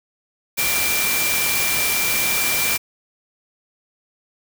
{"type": "tone in noise", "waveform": "sine", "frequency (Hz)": 2361, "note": "D7", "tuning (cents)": 9, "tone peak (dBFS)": -23, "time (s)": [0.57, 2.78], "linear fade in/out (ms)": 20, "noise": "white", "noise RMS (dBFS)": -21, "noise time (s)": [0.57, 2.78], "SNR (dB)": -5, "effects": []}